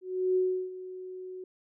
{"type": "tone with ADSR envelope", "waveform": "sine", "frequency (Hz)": 370, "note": "F#4", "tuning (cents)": 0, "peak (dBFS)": -22, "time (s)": [0.01, 1.44], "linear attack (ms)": 350, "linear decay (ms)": 340, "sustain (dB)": -16, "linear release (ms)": 3, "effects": []}